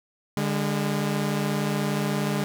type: tone pair together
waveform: sawtooth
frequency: 147 / 203.8 Hz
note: D3 / G#3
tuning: +2 / -32 cents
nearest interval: tritone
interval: 566 cents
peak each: -23 / -22 dBFS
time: 0.37-2.44 s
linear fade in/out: 0 ms
effects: none